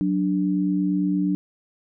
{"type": "tone pair together", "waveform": "sine", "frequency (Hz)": [185, 293.7], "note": ["F#3", "D4"], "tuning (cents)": [0, 0], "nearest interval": "minor sixth", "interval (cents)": 800, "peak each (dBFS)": -22, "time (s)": [0.01, 1.35], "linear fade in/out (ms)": 0, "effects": []}